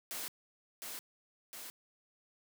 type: noise with echo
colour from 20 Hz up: white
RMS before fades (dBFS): -41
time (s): 0.11-0.28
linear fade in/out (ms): 0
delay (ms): 710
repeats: 2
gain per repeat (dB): -3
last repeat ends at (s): 1.7
effects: high-pass 200 Hz 12 dB/octave